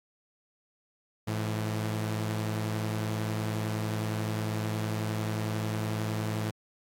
sawtooth tone pair together, 108.18 / 167.8 Hz, A2 / E3, -29 / +31 cents, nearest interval minor sixth, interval 760 cents, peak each -26 / -33 dBFS, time 1.27-6.51 s, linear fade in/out 10 ms, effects AAC 64 kbps

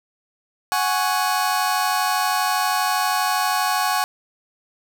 sawtooth chord, F# suspended second, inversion none, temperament just, 740 / 832.5 / 1110 Hz, F#5 / G#5 / C#6, 0 / +4 / +2 cents, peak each -19 dBFS, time 0.72-4.04 s, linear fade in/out 0 ms, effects none

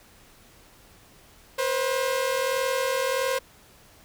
sawtooth tone pair together, 488.5 / 530 Hz, B4 / C5, -19 / +22 cents, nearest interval minor second, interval 141 cents, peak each -25 / -21 dBFS, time 1.58-3.39 s, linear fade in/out 10 ms, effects pink hiss -54 dBFS RMS until 4.04 s

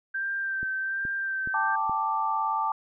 sine tone with vibrato, 1568 Hz, G6, in tune, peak -27 dBFS, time 0.14-1.76 s, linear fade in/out 10 ms, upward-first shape sine, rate 1.3 Hz, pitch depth 23 cents each way
click train, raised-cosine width 3 ms, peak -27 dBFS, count 4, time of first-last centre 0.63-1.896 s, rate 2.37 Hz
sine chord, G suspended second, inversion none, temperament just, 784 / 882 / 1176 Hz, G5 / A5 / D6, 0 / +4 / +2 cents, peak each -33 / -27 / -28 dBFS, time 1.54-2.72 s, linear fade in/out 2 ms
effects none

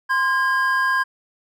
triangle tone pair together, 1040.8 / 1624 Hz, C6 / G#6, -9 / -39 cents, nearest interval minor sixth, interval 770 cents, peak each -19 / -17 dBFS, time 0.09-1.04 s, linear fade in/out 20 ms, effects none

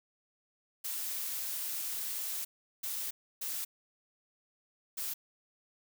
blue noise bursts at uneven times, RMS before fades -37 dBFS, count 4, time 0.84-2.45 / 2.83-3.11 / 3.41-3.65 / 4.97-5.14 s, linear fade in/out 10 ms, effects none

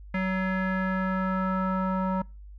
square tone with low-pass filter sweep, 187.9 Hz, F#3, 27 cents sharp, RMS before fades -27 dBFS, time 0.14-2.22 s, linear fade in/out 5 ms, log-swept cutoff 2000 to 1100 Hz, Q 4.2, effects noise-tail reverb RT60 0.3 s tail -26 dB re dry + added 50 Hz sine -42 dBFS peak until 2.58 s

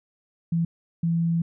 sine tone bursts at uneven times, 167.3 Hz, E3, 26 cents sharp, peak -20 dBFS, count 2, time 0.52-0.65 / 1.03-1.42 s, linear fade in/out 5 ms, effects none

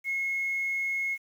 sine tone, 2170 Hz, C#7, 37 cents flat, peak -26 dBFS, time 0.04-1.18 s, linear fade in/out 50 ms, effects tanh soft clip ceiling -22 dBFS + 9-bit

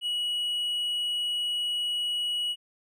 triangle tone, 2925 Hz, F#7, 21 cents flat, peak -25 dBFS, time 0.01-2.56 s, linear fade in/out 50 ms, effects none

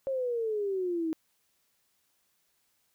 sine exponential sweep, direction down, 546 to 313.6 Hz, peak -28 dBFS, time 0.07-1.13 s, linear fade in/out 0 ms, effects white hiss -73 dBFS RMS until 2.94 s

